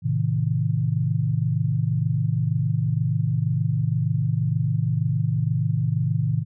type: chord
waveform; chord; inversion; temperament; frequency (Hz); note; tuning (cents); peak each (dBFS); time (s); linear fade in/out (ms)
sine; A diminished; none; just; 110 / 132 / 158.4; A2 / C3 / Eb3; 0 / +16 / +31; -24; 0.02-6.45; 50
effects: none